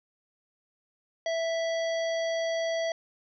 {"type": "harmonic tone with a mistuned harmonic", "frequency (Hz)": 659.3, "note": "E5", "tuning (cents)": 0, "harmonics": [1, 3, 5, 7, 9], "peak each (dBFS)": [-27, -37, -41, -44, -46], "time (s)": [1.26, 2.92], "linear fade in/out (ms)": 2, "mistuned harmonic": 9, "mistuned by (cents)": -30, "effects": []}